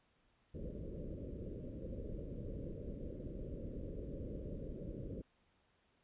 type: low-pass noise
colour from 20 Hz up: pink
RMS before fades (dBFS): -45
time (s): 0.54-5.22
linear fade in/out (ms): 10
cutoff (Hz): 580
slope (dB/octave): 96
effects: pink hiss -75 dBFS RMS until 6.03 s + resampled to 8000 Hz